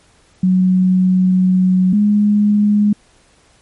sine tone pair in turn, 184.9 / 207.5 Hz, F#3 / G#3, -1 / -1 cents, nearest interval major second, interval 200 cents, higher second, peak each -9 dBFS, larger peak neither, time 0.43-1.93 / 1.93-2.93 s, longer first, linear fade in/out 5 ms, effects pink hiss -52 dBFS RMS until 3.61 s + MP3 48 kbps

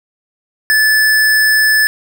square tone, 1737 Hz, A6, 23 cents flat, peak -9 dBFS, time 0.7-1.87 s, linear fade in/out 0 ms, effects 8-bit

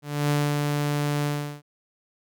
sawtooth tone with ADSR envelope, 146.2 Hz, D3, 7 cents flat, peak -16 dBFS, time 0.02-1.62 s, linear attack 280 ms, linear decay 250 ms, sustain -3 dB, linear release 360 ms, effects none

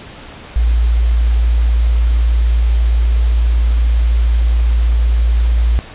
sine tone with quantisation, 57.5 Hz, A#1, 23 cents flat, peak -9 dBFS, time 0.56-5.79 s, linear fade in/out 0 ms, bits 6, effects pink hiss -34 dBFS RMS until 5.94 s + resampled to 8000 Hz

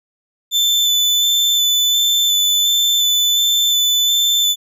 35% pulse tone with vibrato, 3520 Hz, A7, in tune, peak -11 dBFS, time 0.51-4.56 s, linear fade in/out 50 ms, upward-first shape square, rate 1.4 Hz, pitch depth 10 cents each way, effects none

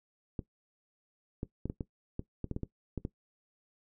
clicks, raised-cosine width 3 ms, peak -22 dBFS, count 12, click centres 0.392 / 1.431 / 1.656 / 1.699 / 1.808 / 2.194 / 2.443 / 2.513 / 2.564 / 2.633 / 2.977 / 3.051 s, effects noise-tail reverb RT60 0.1 s tail -17 dB re dry

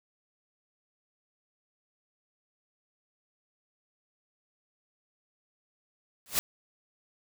white noise with exponential growth, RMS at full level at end -22 dBFS, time 6.26-6.39 s, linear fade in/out 0 ms, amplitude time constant 28 ms, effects none

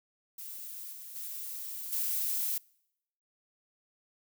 violet noise with level steps, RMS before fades -43 / -46 / -40 / -32 dBFS, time 0.38-2.58 s, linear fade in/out 5 ms, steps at 0.92 / 1.15 / 1.92 s, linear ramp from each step 10 ms, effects noise-tail reverb RT60 0.8 s tail -26 dB re dry

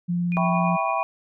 sine tone with vibrato, 174.61 Hz, F3, in tune, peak -21 dBFS, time 0.08-0.77 s, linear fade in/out 20 ms, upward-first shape sine, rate 18 Hz, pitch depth 12 cents each way
sine tone with tremolo, 2449 Hz, D#7, 28 cents flat, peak -29 dBFS, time 0.32-1.03 s, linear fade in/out 0 ms, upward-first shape triangle, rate 9.1 Hz, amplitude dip 65%
sine chord, C# half-diminished seventh, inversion first, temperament equal, 659.3 / 784 / 987.8 / 1108.7 Hz, E5 / G5 / B5 / C#6, 0 / 0 / 0 / 0 cents, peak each -27 dBFS, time 0.37-1.03 s, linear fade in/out 0 ms
effects none

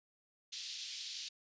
pink band-pass noise, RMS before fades -45 dBFS, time 0.52-1.29 s, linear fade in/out 10 ms, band 3300 to 5700 Hz, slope 24 dB/octave, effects resampled to 16000 Hz

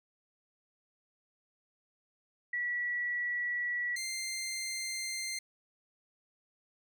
sine / 15% pulse tone pair in turn, 1942 / 2093 Hz, B6 / C7, -30 / 0 cents, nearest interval minor second, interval 130 cents, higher second, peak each -31 / -29 dBFS, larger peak second, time 2.53-3.96 / 3.96-5.39 s, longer neither, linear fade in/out 5 ms, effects none

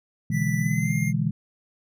sine chord, E dominant seventh, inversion second, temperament just, 123.61 / 148.33 / 164.81 / 206 Hz, B2 / D3 / E3 / G#3, +2 / +18 / 0 / -14 cents, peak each -27 / -27 / -26 / -28 dBFS, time 0.3-1.31 s, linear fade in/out 5 ms
square tone with pitch glide, 1975.5 to 2117 Hz, B6 to C7, 0 to +20 cents, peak -31 dBFS, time 0.31-1.13 s, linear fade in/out 50 ms, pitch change +120 cents, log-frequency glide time 0.59-0.94 s
effects none

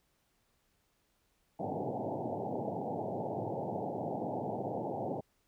white band-pass noise, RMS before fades -37 dBFS, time 1.59-5.21 s, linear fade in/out 10 ms, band 100 to 860 Hz, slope 96 dB/octave, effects pink hiss -75 dBFS RMS until 5.47 s

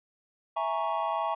triangle chord, A# half-diminished seventh, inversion second, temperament equal, 659.3 / 830.6 / 932.3 / 1108.7 Hz, E5 / G#5 / A#5 / C#6, 0 / 0 / 0 / 0 cents, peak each -31 dBFS, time 0.56-1.35 s, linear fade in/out 10 ms, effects resampled to 8000 Hz

